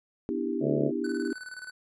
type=chord; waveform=sine; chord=E minor seventh; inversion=second; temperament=just; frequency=247.2 / 296.7 / 329.6 / 395.6 Hz; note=B3 / D4 / E4 / G4; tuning=+2 / +18 / 0 / +16 cents; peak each=-33 dBFS; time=0.29-1.33 s; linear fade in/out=0 ms
type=harmonic tone; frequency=72.1 Hz; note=D2; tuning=31 cents flat; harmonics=2 / 3 / 4 / 5 / 6 / 7 / 8 / 9; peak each=-31 / -34 / -34 / -34 / -32 / -35 / -35 / -36 dBFS; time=0.6-0.92 s; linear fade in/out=50 ms
type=tone with tremolo; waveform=square; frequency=1501 Hz; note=F#6; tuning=24 cents sharp; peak=-38 dBFS; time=1.04-1.71 s; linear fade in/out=5 ms; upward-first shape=square; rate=19 Hz; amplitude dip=65%
effects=resampled to 24000 Hz